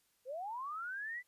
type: linear sweep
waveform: sine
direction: up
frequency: 478.9 to 2012 Hz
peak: -39 dBFS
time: 0.25-1.23 s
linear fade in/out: 50 ms
effects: white hiss -75 dBFS RMS until 1.27 s + resampled to 32000 Hz